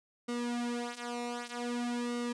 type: tone with flanger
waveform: sawtooth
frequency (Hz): 240.6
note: B3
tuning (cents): -45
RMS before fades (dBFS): -36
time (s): 0.28-2.33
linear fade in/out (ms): 10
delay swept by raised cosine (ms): 1.2 to 4.8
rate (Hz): 0.53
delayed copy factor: -0.85
effects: resampled to 22050 Hz